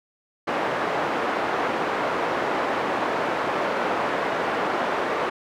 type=band-pass noise; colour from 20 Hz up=pink; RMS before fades=-25 dBFS; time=0.47-5.3 s; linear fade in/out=10 ms; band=410 to 1500 Hz; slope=12 dB/octave; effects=none